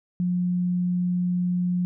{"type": "tone", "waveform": "sine", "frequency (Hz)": 178.6, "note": "F3", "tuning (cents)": 39, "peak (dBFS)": -21, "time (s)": [0.2, 1.85], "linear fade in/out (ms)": 0, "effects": []}